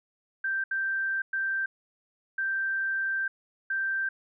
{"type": "tone bursts at uneven times", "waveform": "sine", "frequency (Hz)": 1568, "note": "G6", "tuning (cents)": 0, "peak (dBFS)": -26, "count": 5, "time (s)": [[0.44, 0.64], [0.71, 1.22], [1.33, 1.66], [2.38, 3.28], [3.7, 4.09]], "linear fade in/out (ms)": 5, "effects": []}